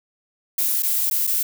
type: noise with dropouts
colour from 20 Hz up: violet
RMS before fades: -21 dBFS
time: 0.58-1.43 s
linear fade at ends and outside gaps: 5 ms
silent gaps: 0.824-0.83 / 1.1-1.11 / 1.269-1.274 s
effects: none